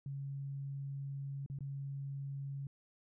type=tone with dropouts; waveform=sine; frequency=138.59 Hz; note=C#3; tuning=in tune; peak=-39 dBFS; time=0.06-2.67 s; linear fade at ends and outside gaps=2 ms; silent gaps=1.462-1.499 / 1.588-1.606 s; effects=none